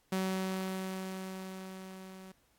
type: tone with level ramp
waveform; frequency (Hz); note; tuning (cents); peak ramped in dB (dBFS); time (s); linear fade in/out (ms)
sawtooth; 188.7; F#3; +34; -26 to -44; 0.12-2.32; 5
effects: pink hiss -71 dBFS RMS until 2.58 s + AAC 64 kbps